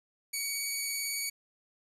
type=tone with vibrato; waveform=10% pulse; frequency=2254 Hz; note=C#7; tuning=28 cents sharp; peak=-23 dBFS; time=0.33-1.3 s; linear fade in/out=10 ms; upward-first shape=sine; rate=18 Hz; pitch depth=11 cents each way; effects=resampled to 32000 Hz + 10-bit